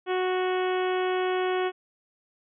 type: harmonic tone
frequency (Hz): 368.8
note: F#4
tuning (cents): -6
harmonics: 1 / 2 / 3 / 4 / 5 / 6 / 7 / 8 / 9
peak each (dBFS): -25 / -31 / -35 / -37 / -39 / -41 / -42 / -43 / -44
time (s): 0.06-1.72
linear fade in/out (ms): 50
effects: none